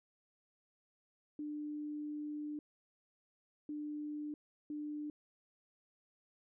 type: tone bursts at uneven times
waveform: sine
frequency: 298.1 Hz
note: D4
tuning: 26 cents sharp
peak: -39 dBFS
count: 3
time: 1.39-2.59 / 3.69-4.34 / 4.7-5.1 s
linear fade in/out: 2 ms
effects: none